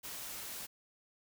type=noise; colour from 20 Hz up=white; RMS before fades=-44 dBFS; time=0.03-0.67 s; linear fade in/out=20 ms; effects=none